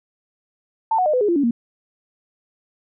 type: tone with pitch steps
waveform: sine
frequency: 891 / 736.4 / 608.6 / 503 / 415.7 / 343.5 / 283.9 / 234.6 Hz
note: A5 / F#5 / D#5 / B4 / G#4 / F4 / C#4 / A#3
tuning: +22 / -8 / -38 / +32 / +2 / -29 / +41 / +11 cents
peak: -15 dBFS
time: 0.91-1.51 s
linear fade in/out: 5 ms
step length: 75 ms
effects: none